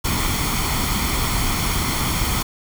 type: noise with comb filter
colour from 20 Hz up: pink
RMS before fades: -21 dBFS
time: 0.04-2.43 s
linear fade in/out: 10 ms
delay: 0.91 ms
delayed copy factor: +0.6
effects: none